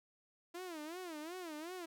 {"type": "tone with vibrato", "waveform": "sawtooth", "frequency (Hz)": 333.2, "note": "E4", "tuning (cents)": 19, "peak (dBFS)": -40, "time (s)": [0.54, 1.86], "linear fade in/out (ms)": 10, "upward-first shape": "sine", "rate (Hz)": 2.7, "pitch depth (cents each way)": 190, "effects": []}